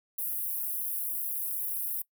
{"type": "high-pass noise", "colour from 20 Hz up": "pink", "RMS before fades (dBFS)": -33, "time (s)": [0.18, 2.02], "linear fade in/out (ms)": 5, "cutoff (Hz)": 11000, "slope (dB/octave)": 48, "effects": ["noise-tail reverb RT60 0.1 s tail -21 dB re dry"]}